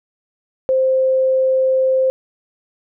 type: tone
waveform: sine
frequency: 523.3 Hz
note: C5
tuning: in tune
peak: -12 dBFS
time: 0.69-2.1 s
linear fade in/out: 0 ms
effects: none